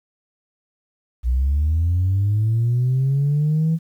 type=linear sweep; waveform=sine; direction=up; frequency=58.7 to 164.81 Hz; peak=-14 dBFS; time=1.23-3.79 s; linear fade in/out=50 ms; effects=tanh soft clip ceiling -13 dBFS + 9-bit